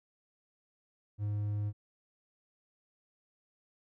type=tone; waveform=triangle; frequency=103.83 Hz; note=G#2; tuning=in tune; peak=-29 dBFS; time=1.18-1.73 s; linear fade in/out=50 ms; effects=none